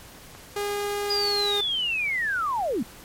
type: click train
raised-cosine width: 0.5 ms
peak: -29 dBFS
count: 5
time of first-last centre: 0.35-1.257 s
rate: 4.41 Hz
type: tone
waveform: sawtooth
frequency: 408.6 Hz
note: G#4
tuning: 28 cents flat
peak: -22 dBFS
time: 0.56-1.61 s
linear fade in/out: 5 ms
type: linear sweep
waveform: sine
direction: down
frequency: 4941 to 191.5 Hz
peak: -23 dBFS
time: 1.1-2.83 s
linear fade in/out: 5 ms
effects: pink hiss -46 dBFS RMS until 3.04 s + MP3 64 kbps